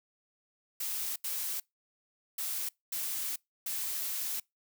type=noise bursts at uneven times; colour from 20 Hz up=blue; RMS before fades=-35 dBFS; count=5; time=0.8-1.16 / 1.24-1.6 / 2.38-2.69 / 2.92-3.36 / 3.66-4.4 s; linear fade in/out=5 ms; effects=noise-tail reverb RT60 0.2 s tail -26 dB re dry